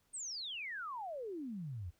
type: exponential sweep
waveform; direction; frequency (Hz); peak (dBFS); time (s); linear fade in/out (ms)
sine; down; 8800 to 79.2; -40; 0.13-1.91; 20
effects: pink hiss -75 dBFS RMS until 1.99 s